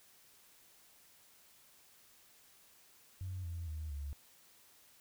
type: tone with pitch steps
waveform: sine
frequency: 92.5 / 84.82 / 77.78 / 71.33 Hz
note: F#2 / E2 / D#2 / D2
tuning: 0 / +50 / 0 / -50 cents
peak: -38 dBFS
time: 3.21-4.13 s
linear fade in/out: 0 ms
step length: 230 ms
effects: tanh soft clip ceiling -34 dBFS + white hiss -64 dBFS RMS until 5 s